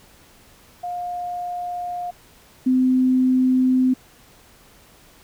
sine tone pair in turn, 710 / 256.7 Hz, F5 / C4, +28 / -33 cents, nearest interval octave + tritone, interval 1761 cents, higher first, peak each -25 / -14 dBFS, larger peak second, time 0.83-2.11 / 2.66-3.94 s, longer neither, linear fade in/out 10 ms, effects pink hiss -51 dBFS RMS until 5.23 s

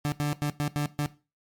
30% pulse tone bursts at uneven times, 146.83 Hz, D3, in tune, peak -22 dBFS, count 6, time 0.05-0.12 / 0.2-0.33 / 0.42-0.5 / 0.6-0.68 / 0.76-0.86 / 0.99-1.06 s, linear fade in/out 0 ms, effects noise-tail reverb RT60 0.3 s tail -17 dB re dry + MP3 96 kbps

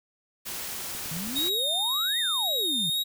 white noise, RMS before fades -35 dBFS, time 0.45-1.5 s, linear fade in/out 20 ms
click train, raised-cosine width 3 ms, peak -33 dBFS, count 5, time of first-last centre 0.95-1.385 s, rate 9.19 Hz
sine exponential two-way sweep, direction up then down, 150.8 to 2006 to 150.8 Hz, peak -33 dBFS, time 1.11-2.9 s, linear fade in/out 5 ms, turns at 2.19 s
45% pulse tone with vibrato, 3729 Hz, A#7, in tune, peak -24 dBFS, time 1.35-3.04 s, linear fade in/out 20 ms, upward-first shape sine, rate 1.9 Hz, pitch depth 39 cents each way
effects none

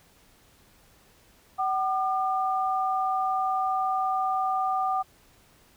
sine tone pair together, 758.5 / 1204 Hz, F#5 / D6, +43 / +43 cents, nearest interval minor sixth, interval 800 cents, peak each -25 / -28 dBFS, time 1.58-5.03 s, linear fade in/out 20 ms, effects pink hiss -59 dBFS RMS until 5.76 s

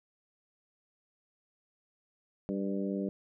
harmonic tone with a mistuned harmonic, 98 Hz, G2, in tune, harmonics 2 / 3 / 4 / 5 / 6, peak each -33 / -37 / -39 / -41 / -43 dBFS, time 2.49-3.09 s, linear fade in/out 0 ms, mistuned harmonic 6, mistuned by +20 cents, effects none

